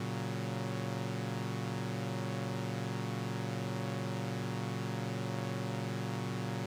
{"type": "chord", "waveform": "sawtooth", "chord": "F# major", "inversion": "first", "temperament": "equal with one note detuned", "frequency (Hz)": [115.94, 138.59, 185], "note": ["A#2", "C#3", "F#3"], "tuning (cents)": [-9, 0, 0], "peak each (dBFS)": [-34, -36, -36], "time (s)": [0, 6.66], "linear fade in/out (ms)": 5, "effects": ["low-pass 8000 Hz 12 dB/octave", "11-bit"]}